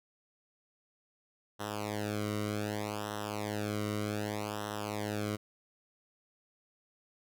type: tone with flanger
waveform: sawtooth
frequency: 105 Hz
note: G#2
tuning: 19 cents sharp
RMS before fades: -36 dBFS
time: 1.59-5.37 s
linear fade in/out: 20 ms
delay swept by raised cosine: 0.43 to 1.19 ms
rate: 0.65 Hz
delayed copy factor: -0.95
effects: none